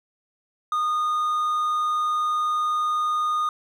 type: tone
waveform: triangle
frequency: 1228 Hz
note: D#6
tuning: 23 cents flat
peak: -19 dBFS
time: 0.72-3.49 s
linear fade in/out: 2 ms
effects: none